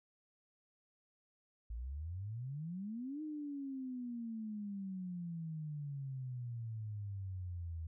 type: exponential two-way sweep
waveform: sine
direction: up then down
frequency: 53.7 to 311.1 to 80 Hz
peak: -40 dBFS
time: 1.7-7.87 s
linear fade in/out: 5 ms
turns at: 3.22 s
effects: none